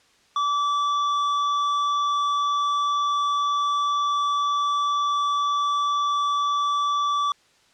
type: tone with hard clipping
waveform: triangle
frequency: 1157 Hz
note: D6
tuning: 26 cents flat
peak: -22 dBFS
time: 0.36-7.32 s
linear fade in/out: 2 ms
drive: 12 dB
effects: white hiss -59 dBFS RMS until 7.73 s + low-pass 6000 Hz 12 dB/octave